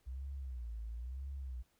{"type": "tone with vibrato", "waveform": "sine", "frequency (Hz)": 61.7, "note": "B1", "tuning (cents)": -1, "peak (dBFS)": -40, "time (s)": [0.06, 1.63], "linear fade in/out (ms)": 20, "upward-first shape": "sine", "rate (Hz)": 1, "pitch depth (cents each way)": 190, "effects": ["pink hiss -75 dBFS RMS until 1.79 s"]}